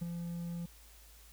triangle tone with ADSR envelope, 171.2 Hz, F3, 34 cents flat, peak -30 dBFS, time 0.01-0.66 s, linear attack 13 ms, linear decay 17 ms, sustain -5 dB, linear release 7 ms, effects added 54 Hz sine -57 dBFS peak until 1.32 s + white hiss -60 dBFS RMS until 1.32 s

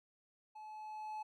triangle tone with level ramp, 859 Hz, A5, 42 cents flat, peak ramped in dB -47 to -38 dBFS, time 0.55-1.23 s, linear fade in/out 10 ms, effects none

